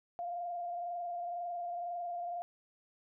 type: tone with frequency modulation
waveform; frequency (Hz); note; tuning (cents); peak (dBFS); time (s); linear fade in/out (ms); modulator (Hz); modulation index
sine; 698.5; F5; 0; -36; 0.19-2.42; 0; 22; 0.69
effects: none